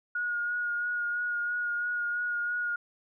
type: tone with vibrato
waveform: sine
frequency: 1439 Hz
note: F#6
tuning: 49 cents flat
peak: -28 dBFS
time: 0.15-2.76 s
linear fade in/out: 5 ms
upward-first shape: sine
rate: 3 Hz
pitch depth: 18 cents each way
effects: none